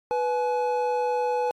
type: tone pair together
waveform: triangle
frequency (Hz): 493.4 / 850.3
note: B4 / G#5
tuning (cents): -2 / +41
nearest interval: major sixth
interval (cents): 943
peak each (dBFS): -23 / -24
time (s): 0.11-1.51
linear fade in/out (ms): 0
effects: AAC 64 kbps